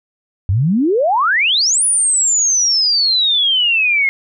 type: exponential two-way sweep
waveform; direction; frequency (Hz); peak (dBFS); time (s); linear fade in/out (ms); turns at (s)
sine; up then down; 87.31 to 9956 to 2128; -11; 0.49-4.09; 0; 1.84
effects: none